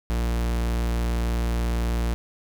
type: tone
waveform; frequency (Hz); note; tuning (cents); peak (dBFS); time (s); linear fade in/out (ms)
45% pulse; 58.27; A#1; 0; -22; 0.1-2.14; 0
effects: none